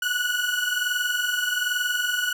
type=tone pair together; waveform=30% pulse; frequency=1458.8 / 1480 Hz; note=F#6 / F#6; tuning=-25 / 0 cents; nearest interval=unison; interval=25 cents; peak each=-23 dBFS; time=0.02-2.33 s; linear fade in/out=5 ms; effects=none